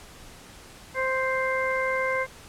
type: harmonic tone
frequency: 523.3 Hz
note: C5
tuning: in tune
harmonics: 1 / 2 / 3 / 4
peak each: -27 / -30 / -31 / -29 dBFS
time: 0.94-2.27 s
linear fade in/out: 50 ms
effects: pink hiss -47 dBFS RMS until 2.48 s + low-pass 11000 Hz 12 dB/octave